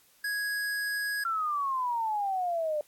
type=tone; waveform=square; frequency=1661.2 Hz; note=G#6; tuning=in tune; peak=-30 dBFS; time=0.24-1.24 s; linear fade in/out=5 ms
type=exponential sweep; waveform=sine; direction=down; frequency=1379 to 589 Hz; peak=-27 dBFS; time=1.25-2.81 s; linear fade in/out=2 ms
effects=white hiss -62 dBFS RMS until 2.87 s + AAC 64 kbps